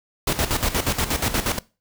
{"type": "noise with tremolo", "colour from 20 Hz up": "pink", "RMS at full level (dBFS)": -21, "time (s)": [0.27, 1.59], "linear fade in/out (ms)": 5, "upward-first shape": "square", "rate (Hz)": 8.4, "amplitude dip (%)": 70, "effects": ["noise-tail reverb RT60 0.3 s tail -21 dB re dry"]}